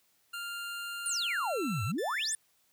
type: tone with pitch glide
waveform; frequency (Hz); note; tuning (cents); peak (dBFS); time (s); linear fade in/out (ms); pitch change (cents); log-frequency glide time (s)
25% pulse; 1396.9 to 1341.5; F6 to E6; 0 to +30; -33; 0.33-1.92; 10; -70; 1.39-1.62
type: exponential two-way sweep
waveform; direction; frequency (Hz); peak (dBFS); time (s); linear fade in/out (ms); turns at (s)
sine; down then up; 10000 to 92.5 to 10000; -30; 1.06-2.35; 0; 1.84
type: tone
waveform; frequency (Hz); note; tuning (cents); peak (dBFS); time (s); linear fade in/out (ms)
sawtooth; 1760; A6; 0; -37; 1.98-2.35; 5
effects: white hiss -70 dBFS RMS until 2.72 s + high-pass 60 Hz 12 dB/octave